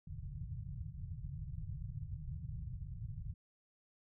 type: low-pass noise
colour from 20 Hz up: white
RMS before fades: -44 dBFS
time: 0.07-3.34 s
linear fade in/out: 5 ms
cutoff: 160 Hz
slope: 96 dB/octave
effects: none